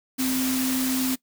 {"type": "tone in noise", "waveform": "sine", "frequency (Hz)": 259.6, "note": "C4", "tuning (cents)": -13, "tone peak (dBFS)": -23, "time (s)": [0.18, 1.16], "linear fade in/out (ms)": 20, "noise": "white", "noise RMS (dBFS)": -29, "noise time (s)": [0.18, 1.16], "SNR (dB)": 3, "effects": ["noise-tail reverb RT60 0.1 s tail -20 dB re dry"]}